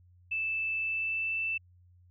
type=tone with pitch glide; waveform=sine; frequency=2637 to 2655 Hz; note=E7 to E7; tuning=0 to +12 cents; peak=-29 dBFS; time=0.31-1.58 s; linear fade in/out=10 ms; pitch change=+12 cents; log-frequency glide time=0.79-1.41 s; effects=added 89 Hz sine -57 dBFS peak until 2.1 s